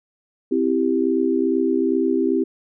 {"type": "chord", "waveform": "sine", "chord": "C major", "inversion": "none", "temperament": "equal", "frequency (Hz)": [261.6, 329.6, 392], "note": ["C4", "E4", "G4"], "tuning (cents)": [0, 0, 0], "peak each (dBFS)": -21, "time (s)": [0.51, 2.44], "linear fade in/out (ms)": 10, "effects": []}